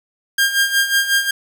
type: tone with tremolo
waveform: sawtooth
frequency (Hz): 1607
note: G6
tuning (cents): +43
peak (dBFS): -8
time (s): 0.38-1.31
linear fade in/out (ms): 5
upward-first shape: sine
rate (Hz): 5.5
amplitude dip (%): 70
effects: 7-bit